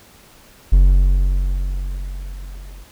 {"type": "tone with level ramp", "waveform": "triangle", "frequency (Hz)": 46.18, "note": "F#1", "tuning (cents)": -3, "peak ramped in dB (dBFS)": [-4, -32], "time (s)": [0.72, 2.84], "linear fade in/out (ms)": 10, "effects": ["pink hiss -47 dBFS RMS until 2.91 s"]}